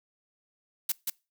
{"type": "noise with echo", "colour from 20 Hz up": "blue", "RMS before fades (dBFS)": -27, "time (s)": [0.89, 0.92], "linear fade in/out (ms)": 5, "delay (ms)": 180, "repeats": 1, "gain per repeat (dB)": -3, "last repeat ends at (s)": 1.1, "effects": ["noise-tail reverb RT60 0.3 s tail -25 dB re dry"]}